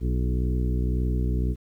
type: harmonic tone with a mistuned harmonic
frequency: 61.9 Hz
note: B1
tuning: 5 cents sharp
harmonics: 1 / 2 / 3 / 4 / 5 / 6 / 7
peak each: -23 / -29 / -33 / -35 / -37 / -39 / -40 dBFS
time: 0-1.56 s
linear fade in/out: 50 ms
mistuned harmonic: 6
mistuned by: -23 cents
effects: 10-bit